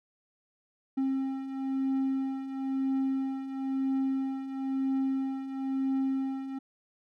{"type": "beating tone pair", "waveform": "triangle", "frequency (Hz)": [266.8, 267.8], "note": ["C4", "C4"], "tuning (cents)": [34, 40], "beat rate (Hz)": 1, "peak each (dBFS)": [-33, -27], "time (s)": [0.97, 6.59], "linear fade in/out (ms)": 10, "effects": []}